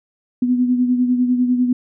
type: beating tone pair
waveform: sine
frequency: 247.6 / 257.6 Hz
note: B3 / C4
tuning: +5 / -27 cents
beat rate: 10 Hz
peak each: -14 / -23 dBFS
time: 0.42-1.73 s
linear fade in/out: 5 ms
effects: none